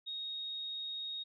sine tone, 3744 Hz, A#7, 7 cents sharp, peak -38 dBFS, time 0.06-1.24 s, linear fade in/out 20 ms, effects none

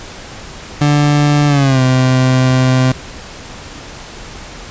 30% pulse tone with pitch glide, 146.5 to 129.02 Hz, D3 to C3, -4 to -24 cents, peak -6 dBFS, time 0.81-2.92 s, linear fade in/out 5 ms, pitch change -220 cents, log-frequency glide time 1.47-1.81 s, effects pink hiss -31 dBFS RMS until 4.7 s + resampled to 16000 Hz

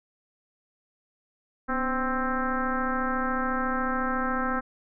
sine tone with frequency modulation, 781 Hz, G5, 7 cents flat, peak -24 dBFS, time 1.68-4.61 s, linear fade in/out 20 ms, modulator 266 Hz, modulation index 3.1, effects none

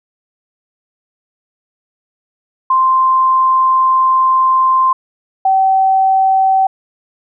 sine tone pair in turn, 1045 / 766.9 Hz, C6 / G5, -2 / -38 cents, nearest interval perfect fourth, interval 536 cents, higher first, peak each -8 dBFS, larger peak neither, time 2.7-4.93 / 5.45-6.67 s, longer first, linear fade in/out 5 ms, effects none

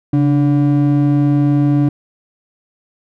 triangle ring-modulated tone, 215.8 Hz, A3, 33 cents flat, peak -5 dBFS, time 0.13-1.89 s, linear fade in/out 5 ms, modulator 76.9 Hz, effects none

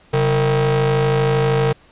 45% pulse ring-modulated tone, 161.2 Hz, E3, 38 cents flat, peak -11 dBFS, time 0.13-1.73 s, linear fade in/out 10 ms, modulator 296 Hz, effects pink hiss -51 dBFS RMS until 1.91 s + resampled to 8000 Hz

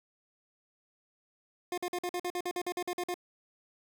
25% pulse tone bursts, 355.8 Hz, F4, 32 cents sharp, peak -28 dBFS, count 14, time 1.72-3.142 s, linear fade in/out 2 ms, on 57 ms, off 48 ms, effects 11-bit

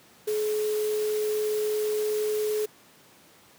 sine tone in noise, 425.9 Hz, G#4, 44 cents sharp, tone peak -24 dBFS, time 0.27-2.66 s, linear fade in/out 10 ms, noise white, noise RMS -39 dBFS, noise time 0.27-2.66 s, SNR +12 dB, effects pink hiss -55 dBFS RMS until 3.58 s + high-pass 150 Hz 12 dB/octave

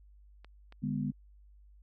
clicks, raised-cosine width 0.3 ms, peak -36 dBFS, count 2, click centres 0.446 / 0.724 s
sine chord, G# diminished, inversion second, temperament equal with one note detuned, 146.83 / 203.8 / 246.9 Hz, D3 / G#3 / B3, 0 / -32 / 0 cents, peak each -35 dBFS, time 0.82-1.12 s, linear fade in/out 20 ms
effects added 50 Hz sine -55 dBFS peak until 1.82 s

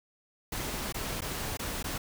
pink noise with dropouts, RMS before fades -35 dBFS, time 0.52-1.98 s, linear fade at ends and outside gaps 5 ms, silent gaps 0.925-0.943 / 1.208-1.218 / 1.572-1.592 / 1.828-1.841 s, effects none

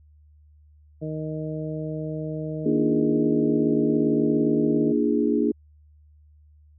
harmonic tone, 155.56 Hz, D#3, in tune, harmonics 1 / 2 / 3 / 4, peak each -30 / -33 / -35 / -36 dBFS, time 1.01-4.93 s, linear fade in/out 20 ms
sine chord, Bb dominant seventh, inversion none, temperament equal with one note detuned, 233.1 / 293.7 / 340.9 / 415.3 Hz, Bb3 / D4 / F4 / Ab4, 0 / 0 / -42 / 0 cents, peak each -24 / -23 / -27 / -25 dBFS, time 2.65-5.52 s, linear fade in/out 10 ms
effects added 75 Hz sine -51 dBFS peak until 6.78 s

